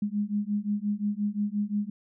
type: beating tone pair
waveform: sine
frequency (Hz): 203.8 / 209.5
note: G#3 / G#3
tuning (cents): -32 / +15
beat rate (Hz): 5.7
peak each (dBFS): -29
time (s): 0.02-1.9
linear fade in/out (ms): 5
effects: none

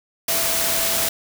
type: tone in noise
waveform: sine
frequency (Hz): 665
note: E5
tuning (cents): +15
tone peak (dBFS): -30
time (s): 0.28-1.09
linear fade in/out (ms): 5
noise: white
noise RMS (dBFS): -21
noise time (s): 0.28-1.09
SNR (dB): -12
effects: none

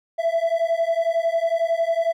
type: beating tone pair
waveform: triangle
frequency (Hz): 660 / 671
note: E5 / E5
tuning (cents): +2 / +31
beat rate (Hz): 11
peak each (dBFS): -19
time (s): 0.18-2.13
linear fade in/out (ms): 20
effects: tanh soft clip ceiling -12 dBFS

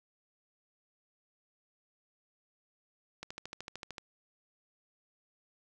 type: click train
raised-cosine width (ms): 0.2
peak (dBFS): -24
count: 11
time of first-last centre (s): 3.23-3.982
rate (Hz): 13.3
effects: none

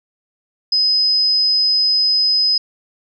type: tone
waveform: sine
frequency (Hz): 5040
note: D#8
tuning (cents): +21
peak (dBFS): -12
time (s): 0.72-2.58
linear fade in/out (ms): 5
effects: none

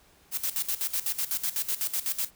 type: noise with tremolo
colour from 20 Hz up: blue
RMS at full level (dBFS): -28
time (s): 0.31-2.31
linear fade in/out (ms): 50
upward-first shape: square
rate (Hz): 8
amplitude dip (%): 80
effects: pink hiss -60 dBFS RMS until 2.35 s

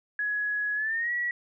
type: tone with pitch glide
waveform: sine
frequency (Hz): 1680 to 1929.8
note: G#6 to B6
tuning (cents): +19 to -41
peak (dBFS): -26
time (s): 0.19-1.31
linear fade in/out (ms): 2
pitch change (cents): +240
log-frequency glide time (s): 0.75-1.12
effects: none

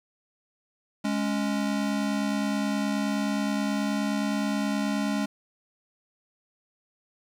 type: tone pair together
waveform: square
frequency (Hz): 207.7 / 277.2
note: G#3 / C#4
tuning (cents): 0 / 0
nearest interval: perfect fourth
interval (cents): 500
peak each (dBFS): -27 / -30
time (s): 1.04-5.26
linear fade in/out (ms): 10
effects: low-pass 9000 Hz 12 dB/octave + 8-bit

